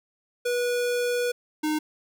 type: tone pair in turn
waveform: square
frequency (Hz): 486.8 / 306.7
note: B4 / D#4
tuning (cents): -25 / -25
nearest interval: minor sixth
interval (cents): 800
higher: first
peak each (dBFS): -24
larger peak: neither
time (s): 0.45-1.32 / 1.63-1.79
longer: first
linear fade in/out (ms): 10
effects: none